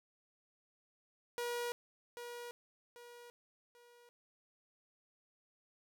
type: tone with echo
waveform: sawtooth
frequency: 480 Hz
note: B4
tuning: 49 cents flat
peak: -33 dBFS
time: 1.38-1.72 s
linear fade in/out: 0 ms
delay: 790 ms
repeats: 3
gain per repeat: -8 dB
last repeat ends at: 4.09 s
effects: none